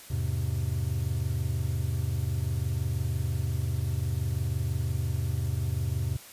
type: chord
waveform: triangle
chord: E augmented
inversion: none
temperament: just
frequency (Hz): 82.41 / 103.01 / 128.76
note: E2 / G#2 / B#2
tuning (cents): 0 / -14 / -27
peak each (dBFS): -29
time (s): 0.1-6.17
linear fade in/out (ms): 10
effects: white hiss -48 dBFS RMS until 6.32 s + resampled to 32000 Hz